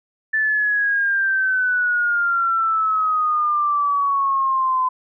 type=exponential sweep; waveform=sine; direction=down; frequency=1760 to 1018 Hz; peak=-16 dBFS; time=0.33-4.89 s; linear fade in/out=10 ms; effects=none